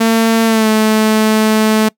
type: tone with pitch glide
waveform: sawtooth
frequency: 225.9 to 217.3 Hz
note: A3 to A3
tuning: +46 to -21 cents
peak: -5 dBFS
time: 0-1.89 s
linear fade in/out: 10 ms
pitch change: -67 cents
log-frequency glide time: 0.46-0.68 s
effects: noise-tail reverb RT60 0.1 s tail -24 dB re dry